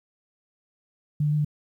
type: tone with pitch steps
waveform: sine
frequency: 149.3 / 148.3 / 150.8 / 148.6 Hz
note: D3 / D3 / D3 / D3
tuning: +29 / +17 / +46 / +21 cents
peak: -20 dBFS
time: 1.2-1.448 s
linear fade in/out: 5 ms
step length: 62 ms
effects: 10-bit